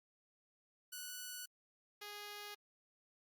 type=tone pair in turn; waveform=5% pulse; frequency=1480 / 413.4 Hz; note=F#6 / G#4; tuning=0 / -8 cents; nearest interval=octave + minor seventh; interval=2208 cents; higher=first; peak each=-34 / -36 dBFS; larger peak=first; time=0.92-1.46 / 2.01-2.55 s; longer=neither; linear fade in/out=10 ms; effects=Opus 48 kbps